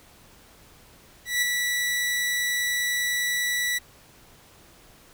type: tone with ADSR envelope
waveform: sawtooth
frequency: 1955 Hz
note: B6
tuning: 18 cents flat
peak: -16 dBFS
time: 1.25-3.79 s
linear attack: 170 ms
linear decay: 12 ms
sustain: -4 dB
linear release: 17 ms
effects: pink hiss -53 dBFS RMS until 5.13 s